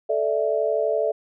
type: chord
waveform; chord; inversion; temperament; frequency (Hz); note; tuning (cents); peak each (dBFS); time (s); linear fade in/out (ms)
sine; A suspended fourth; none; equal with one note detuned; 438.5 / 587.3 / 659.3; A4 / D5 / E5; -6 / 0 / 0; -24; 0.09-1.12; 10
effects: none